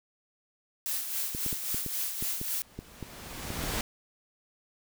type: noise with tremolo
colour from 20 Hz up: blue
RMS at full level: -31 dBFS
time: 0.86-2.62 s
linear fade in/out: 0 ms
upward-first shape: sine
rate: 3.7 Hz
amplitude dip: 50%
type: clicks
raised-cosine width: 3 ms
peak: -24 dBFS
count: 11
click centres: 1.349 / 1.463 / 1.528 / 1.745 / 1.863 / 2.225 / 2.414 / 2.79 / 3.027 / 3.504 / 3.639 s
type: noise with exponential growth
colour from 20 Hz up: pink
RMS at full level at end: -30 dBFS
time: 2.15-3.81 s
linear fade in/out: 2 ms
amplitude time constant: 360 ms
effects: none